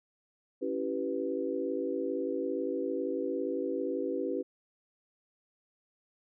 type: chord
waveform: sine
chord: C# half-diminished seventh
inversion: none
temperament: equal with one note detuned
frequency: 277.2 / 329.6 / 387.3 / 493.9 Hz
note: C#4 / E4 / G4 / B4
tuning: 0 / 0 / -21 / 0 cents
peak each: -36 / -37 / -35 / -35 dBFS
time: 0.61-4.43 s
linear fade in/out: 20 ms
effects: none